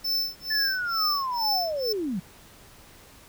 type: tone with tremolo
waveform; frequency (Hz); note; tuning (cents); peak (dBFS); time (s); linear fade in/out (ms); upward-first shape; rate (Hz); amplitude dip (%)
square; 5290; E8; +5; -23; 0.04-1.93; 10; sine; 2.2; 100
type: linear sweep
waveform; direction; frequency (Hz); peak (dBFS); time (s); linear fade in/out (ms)
sine; down; 1760 to 164.81; -26; 0.5-2.2; 10
effects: pink hiss -51 dBFS RMS until 3.28 s